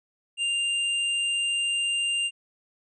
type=tone with hard clipping; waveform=triangle; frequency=2794 Hz; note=F7; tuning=in tune; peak=-25 dBFS; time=0.37-2.31 s; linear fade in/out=50 ms; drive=17 dB; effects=resampled to 24000 Hz